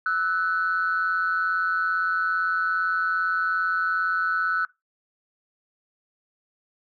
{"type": "tone pair together", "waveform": "sine", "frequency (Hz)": [1311, 1488.6], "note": ["E6", "F#6"], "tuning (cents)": [-10, 10], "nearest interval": "major second", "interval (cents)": 220, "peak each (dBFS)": [-24, -22], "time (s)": [0.06, 4.65], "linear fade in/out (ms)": 2, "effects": ["noise-tail reverb RT60 0.2 s tail -21 dB re dry", "tanh soft clip ceiling -15 dBFS"]}